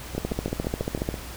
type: two click trains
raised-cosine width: 2 ms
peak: -18 / -12 dBFS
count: 7 / 14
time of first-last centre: 0.15-1.142 / 0.18-1.089 s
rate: 6.05 / 14.3 Hz
effects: added 60 Hz sine -39 dBFS peak until 1.36 s + pink hiss -40 dBFS RMS until 1.36 s